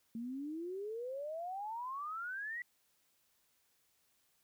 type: exponential sweep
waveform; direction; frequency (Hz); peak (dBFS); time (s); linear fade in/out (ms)
sine; up; 223.6 to 1975.5; -39; 0.15-2.62; 2
effects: white hiss -75 dBFS RMS until 4.43 s